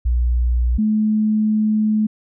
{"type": "tone pair in turn", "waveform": "sine", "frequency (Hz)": [60.3, 214.9], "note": ["B1", "A3"], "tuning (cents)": [-41, -41], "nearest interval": "octave + minor seventh", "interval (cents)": 2200, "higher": "second", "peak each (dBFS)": -14, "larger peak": "neither", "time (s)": [[0.05, 0.78], [0.78, 2.07]], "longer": "second", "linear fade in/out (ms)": 10, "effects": []}